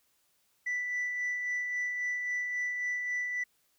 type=tone with tremolo; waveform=sine; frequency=1975.5 Hz; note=B6; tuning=in tune; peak=-27 dBFS; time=0.66-3.44 s; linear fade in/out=10 ms; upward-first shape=sine; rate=3.7 Hz; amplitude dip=40%; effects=tanh soft clip ceiling -28 dBFS + white hiss -72 dBFS RMS until 3.78 s